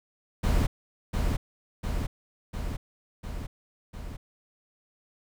brown noise with echo, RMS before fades -23 dBFS, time 0.43-0.67 s, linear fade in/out 10 ms, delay 700 ms, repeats 5, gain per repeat -3 dB, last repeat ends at 4.17 s, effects none

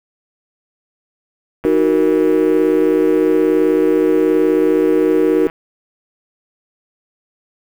click train, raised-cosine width 0.5 ms, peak -16 dBFS, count 630, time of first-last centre 1.64-5.499 s, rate 163 Hz
sine chord, D# minor, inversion none, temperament equal, 311.1 / 370 / 466.2 Hz, D#4 / F#4 / A#4, 0 / 0 / 0 cents, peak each -15 dBFS, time 1.65-5.47 s, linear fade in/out 0 ms
effects 7-bit

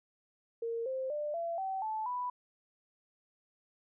sine tone with pitch steps, 461.5 / 524 / 595 / 675.7 / 767.2 / 871.2 / 989.2 Hz, A#4 / C5 / D5 / E5 / G5 / A5 / B5, -17 / +2 / +22 / +43 / -37 / -17 / +3 cents, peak -33 dBFS, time 0.62-2.3 s, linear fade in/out 5 ms, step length 240 ms, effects none

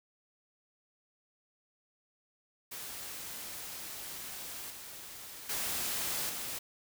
white noise with level steps, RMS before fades -43 / -47 / -35 / -39 dBFS, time 2.71-6.59 s, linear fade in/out 10 ms, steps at 4.7 / 5.49 / 6.29 s, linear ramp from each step 5 ms, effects none

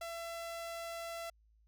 sawtooth tone, 672 Hz, E5, 33 cents sharp, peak -37 dBFS, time 0.01-1.3 s, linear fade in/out 5 ms, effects added 54 Hz sine -65 dBFS peak until 1.67 s

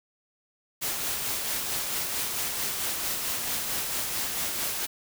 white noise with tremolo, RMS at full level -29 dBFS, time 0.81-4.87 s, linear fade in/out 20 ms, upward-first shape sine, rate 4.5 Hz, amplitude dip 30%, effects none

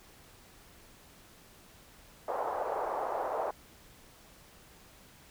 white band-pass noise, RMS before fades -34 dBFS, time 2.28-3.51 s, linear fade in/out 5 ms, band 480 to 900 Hz, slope 24 dB/octave, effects pink hiss -57 dBFS RMS until 5.3 s

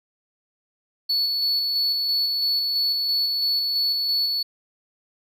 triangle tone with tremolo, 4427 Hz, C#8, 3 cents flat, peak -18 dBFS, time 1.09-4.43 s, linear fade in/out 10 ms, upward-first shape square, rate 3 Hz, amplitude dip 25%, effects none

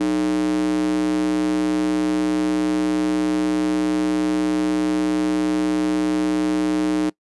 square tone with high-pass filter, 61.6 Hz, B1, 4 cents flat, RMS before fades -20 dBFS, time 0-7.1 s, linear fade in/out 10 ms, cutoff 280 Hz, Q 8, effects noise-tail reverb RT60 0.1 s tail -22 dB re dry + resampled to 24000 Hz

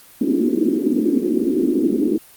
white band-pass noise, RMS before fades -18 dBFS, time 0.21-2.18 s, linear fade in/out 5 ms, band 230 to 360 Hz, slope 48 dB/octave, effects white hiss -46 dBFS RMS until 2.36 s + Opus 32 kbps

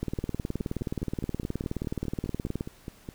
two click trains, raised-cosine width 3 ms, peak -17 / -23 dBFS, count 50 / 15, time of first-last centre 0.03-2.609 / 0.19-3.089 s, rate 19 / 4.83 Hz, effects pink hiss -56 dBFS RMS until 3.14 s

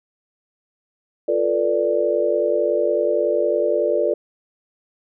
sine chord, B half-diminished seventh, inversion second, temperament equal with one note detuned, 349.2 / 440 / 490.8 / 587.3 Hz, F4 / A4 / B4 / D5, 0 / 0 / -11 / 0 cents, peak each -24 / -22 / -23 / -20 dBFS, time 1.28-4.14 s, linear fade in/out 5 ms, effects none

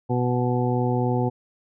harmonic tone, 123.47 Hz, B2, in tune, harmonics 1 / 2 / 3 / 4 / 6 / 7, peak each -23 / -26 / -28 / -29 / -31 / -31 dBFS, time 0.09-1.3 s, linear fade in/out 20 ms, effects none

